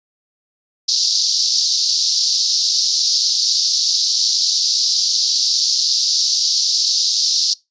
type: band-pass noise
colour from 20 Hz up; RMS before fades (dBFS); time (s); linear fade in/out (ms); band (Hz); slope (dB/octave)
pink; -17; 0.88-7.54; 10; 4300 to 5700; 48
effects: noise-tail reverb RT60 0.2 s tail -22 dB re dry + resampled to 16000 Hz